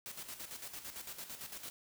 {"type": "noise with tremolo", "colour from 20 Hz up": "white", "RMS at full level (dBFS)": -45, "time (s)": [0.06, 1.7], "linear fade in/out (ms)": 0, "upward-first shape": "square", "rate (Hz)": 8.9, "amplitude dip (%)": 60, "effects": []}